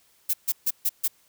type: noise bursts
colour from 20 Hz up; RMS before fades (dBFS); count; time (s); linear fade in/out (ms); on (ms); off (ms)
violet; -23; 5; 0.29-1.08; 10; 46; 140
effects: white hiss -62 dBFS RMS until 1.28 s